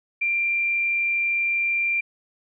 sine tone with frequency modulation, 2374 Hz, D7, 18 cents sharp, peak -20 dBFS, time 0.21-2.01 s, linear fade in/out 10 ms, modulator 52.7 Hz, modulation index 0.38, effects none

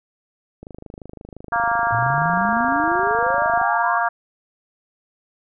click train, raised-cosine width 2 ms, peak -23 dBFS, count 78, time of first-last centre 0.63-3.614 s, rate 25.8 Hz
harmonic tone, 233.1 Hz, A#3, in tune, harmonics 3 / 4 / 5 / 6 / 7, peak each -22 / -23 / -24 / -25 / -25 dBFS, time 1.52-4.09 s, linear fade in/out 10 ms
sine exponential sweep, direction up, 110 to 1174.7 Hz, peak -23 dBFS, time 1.92-4.01 s, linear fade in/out 5 ms
effects none

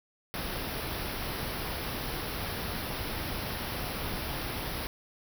pink band-stop noise, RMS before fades -35 dBFS, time 0.34-4.87 s, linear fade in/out 0 ms, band 5600 to 10000 Hz, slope 96 dB/octave, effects none

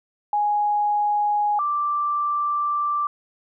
sine tone pair in turn, 830.6 / 1174.6 Hz, G#5 / D6, 0 / 0 cents, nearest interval tritone, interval 600 cents, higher second, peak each -18 / -20 dBFS, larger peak first, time 0.33-1.59 / 1.59-3.07 s, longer second, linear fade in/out 2 ms, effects none

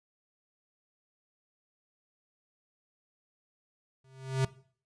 square tone with exponential growth, 132.4 Hz, C3, 21 cents sharp, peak -23 dBFS, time 4.04-4.45 s, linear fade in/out 5 ms, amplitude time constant 89 ms, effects noise-tail reverb RT60 0.5 s tail -19 dB re dry + resampled to 22050 Hz

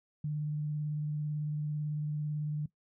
sine tone with vibrato, 150 Hz, D3, 37 cents sharp, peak -31 dBFS, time 0.24-2.66 s, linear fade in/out 5 ms, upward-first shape sine, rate 18 Hz, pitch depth 17 cents each way, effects noise-tail reverb RT60 0.1 s tail -18 dB re dry

